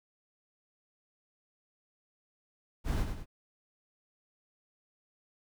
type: noise with echo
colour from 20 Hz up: brown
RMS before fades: -30 dBFS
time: 2.84-3.06 s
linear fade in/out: 50 ms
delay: 100 ms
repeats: 2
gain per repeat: -6 dB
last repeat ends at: 3.26 s
effects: none